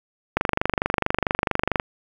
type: click train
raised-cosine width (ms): 0.5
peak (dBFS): -4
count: 36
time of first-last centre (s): 0.37-1.799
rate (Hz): 24.5
effects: 7-bit